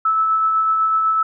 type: tone with tremolo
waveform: sine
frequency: 1308 Hz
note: E6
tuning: 14 cents flat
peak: -13 dBFS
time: 0.05-1.23 s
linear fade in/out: 5 ms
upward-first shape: sine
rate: 8 Hz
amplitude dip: 25%
effects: none